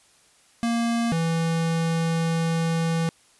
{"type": "tone pair in turn", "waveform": "square", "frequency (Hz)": [233.1, 164.83], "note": ["A#3", "E3"], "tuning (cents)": [0, 0], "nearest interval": "tritone", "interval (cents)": 600, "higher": "first", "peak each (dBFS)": -22, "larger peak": "neither", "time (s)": [[0.63, 1.12], [1.12, 3.09]], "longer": "second", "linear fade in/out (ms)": 0, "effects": ["white hiss -58 dBFS RMS until 3.39 s", "resampled to 24000 Hz"]}